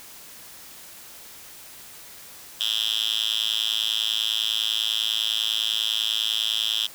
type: tone with high-pass filter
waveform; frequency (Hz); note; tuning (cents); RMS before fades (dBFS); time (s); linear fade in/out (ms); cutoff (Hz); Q
5% pulse; 110; A2; 0; -25; 2.6-6.87; 10; 3300; 7.2
effects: white hiss -44 dBFS RMS until 6.94 s